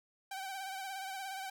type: tone with vibrato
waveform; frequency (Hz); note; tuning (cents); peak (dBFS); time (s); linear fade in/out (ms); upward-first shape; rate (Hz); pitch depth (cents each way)
sawtooth; 772; G5; -27; -36; 0.31-1.5; 5; sine; 17; 45
effects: none